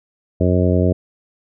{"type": "harmonic tone", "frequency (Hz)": 90.3, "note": "F#2", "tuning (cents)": -42, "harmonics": [1, 2, 3, 4, 5, 6, 7], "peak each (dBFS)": [-16, -19, -21, -22, -23, -24, -24], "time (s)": [0.4, 0.93], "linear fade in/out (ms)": 10, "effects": []}